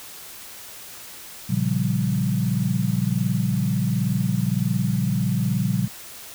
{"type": "chord", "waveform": "sine", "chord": "G half-diminished seventh", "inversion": "first", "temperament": "equal", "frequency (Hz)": [116.54, 138.59, 174.61, 196], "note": ["Bb2", "Db3", "F3", "G3"], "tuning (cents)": [0, 0, 0, 0], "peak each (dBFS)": -25, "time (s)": [1.49, 5.88], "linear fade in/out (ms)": 10, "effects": ["white hiss -40 dBFS RMS until 6.34 s"]}